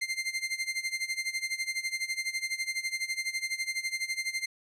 sawtooth tone with tremolo, 2093 Hz, C7, in tune, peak -24 dBFS, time 0.01-4.46 s, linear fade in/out 10 ms, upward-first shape sine, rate 12 Hz, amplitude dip 85%, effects low-pass 10000 Hz 12 dB/octave

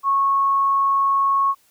sine tone, 1100 Hz, C#6, 14 cents flat, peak -15 dBFS, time 0.03-1.55 s, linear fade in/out 50 ms, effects white hiss -59 dBFS RMS until 1.7 s

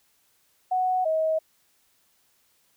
sine tone pair in turn, 740 / 635.3 Hz, F#5 / D#5, 0 / +36 cents, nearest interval minor third, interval 264 cents, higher first, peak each -21 dBFS, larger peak neither, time 0.71-1.05 / 1.05-1.39 s, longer neither, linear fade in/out 10 ms, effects white hiss -66 dBFS RMS until 2.76 s

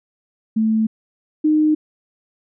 sine tone pair in turn, 220 / 307 Hz, A3 / D#4, 0 / -23 cents, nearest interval tritone, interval 577 cents, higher second, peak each -14 / -12 dBFS, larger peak second, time 0.56-0.87 / 1.44-1.75 s, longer neither, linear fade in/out 10 ms, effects none

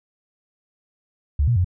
sine tone with pitch steps, 72.1 / 119.6 / 90.2 Hz, D2 / A#2 / F#2, -31 / +45 / -44 cents, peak -15 dBFS, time 1.39-1.645 s, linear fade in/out 5 ms, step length 85 ms, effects none

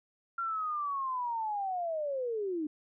sine linear sweep, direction down, 1382 to 292.9 Hz, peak -31 dBFS, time 0.38-2.67 s, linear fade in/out 5 ms, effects none

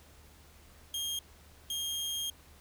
sawtooth tone bursts at uneven times, 3227 Hz, G7, 50 cents sharp, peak -30 dBFS, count 2, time 0.94-1.19 / 1.7-2.3 s, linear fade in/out 2 ms, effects added 74 Hz sine -58 dBFS peak until 2.6 s + pink hiss -59 dBFS RMS until 2.6 s

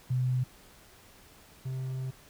sine / triangle tone pair in turn, 126.9 / 130.54 Hz, B2 / C3, +47 / -4 cents, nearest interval unison, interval 49 cents, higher second, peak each -25 / -30 dBFS, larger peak first, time 0.1-0.44 / 1.65-2.11 s, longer second, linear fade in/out 10 ms, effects pink hiss -56 dBFS RMS until 2.29 s

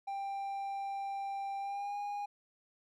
triangle tone with pitch glide, 790 to 817.4 Hz, G5 to G#5, +13 to -28 cents, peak -34 dBFS, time 0.07-2.26 s, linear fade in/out 10 ms, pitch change +59 cents, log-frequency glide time 1.59-1.97 s, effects none

